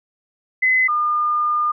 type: tone pair in turn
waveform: sine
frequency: 2031 / 1210.5 Hz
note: B6 / D#6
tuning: +48 / -48 cents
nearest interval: major sixth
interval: 896 cents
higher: first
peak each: -13 / -16 dBFS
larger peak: first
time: 0.62-0.88 / 0.88-1.72 s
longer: second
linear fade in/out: 10 ms
effects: none